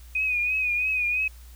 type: tone with vibrato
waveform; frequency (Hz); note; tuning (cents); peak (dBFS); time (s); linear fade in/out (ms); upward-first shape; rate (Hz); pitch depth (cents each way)
sine; 2489; D#7; 0; -22; 0.15-1.28; 5; triangle; 3; 62
effects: added 60 Hz sine -43 dBFS peak until 1.55 s + white hiss -55 dBFS RMS until 1.55 s